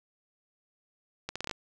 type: accelerating click train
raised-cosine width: 0.2 ms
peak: -17 dBFS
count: 7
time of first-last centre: 1.29-1.512 s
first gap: 66 ms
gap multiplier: 0.76
effects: none